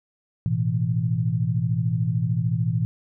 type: chord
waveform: sine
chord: A suspended second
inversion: none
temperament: equal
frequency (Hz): 110 / 123.47 / 164.81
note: A2 / B2 / E3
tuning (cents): 0 / 0 / 0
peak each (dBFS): -25 / -24 / -25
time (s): 0.46-2.85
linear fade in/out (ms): 0
effects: none